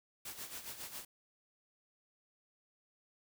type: noise with tremolo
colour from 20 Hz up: white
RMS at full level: -44 dBFS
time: 0.25-1.05 s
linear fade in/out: 5 ms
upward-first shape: sine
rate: 7.3 Hz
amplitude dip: 65%
effects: none